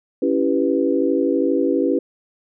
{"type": "chord", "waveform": "sine", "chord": "C# half-diminished seventh", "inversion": "none", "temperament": "equal", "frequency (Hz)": [277.2, 329.6, 392, 493.9], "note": ["C#4", "E4", "G4", "B4"], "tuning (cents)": [0, 0, 0, 0], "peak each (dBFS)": [-20, -21, -22, -22], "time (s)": [0.22, 1.99], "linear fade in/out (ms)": 5, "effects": []}